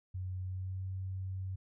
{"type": "tone with pitch glide", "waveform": "sine", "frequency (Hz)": [92.5, 94.44], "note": ["F#2", "F#2"], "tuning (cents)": [0, 36], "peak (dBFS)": -36, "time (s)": [0.14, 1.56], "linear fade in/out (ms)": 10, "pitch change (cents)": 36, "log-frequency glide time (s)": [0.41, 0.84], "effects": []}